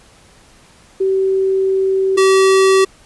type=tone pair in turn; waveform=sine / square; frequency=383.6 / 383.6 Hz; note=G4 / G4; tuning=-37 / -37 cents; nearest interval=unison; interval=0 cents; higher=neither; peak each=-12 / -9 dBFS; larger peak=second; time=1-2.17 / 2.17-2.85 s; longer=first; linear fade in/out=10 ms; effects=pink hiss -47 dBFS RMS until 3.05 s + resampled to 24000 Hz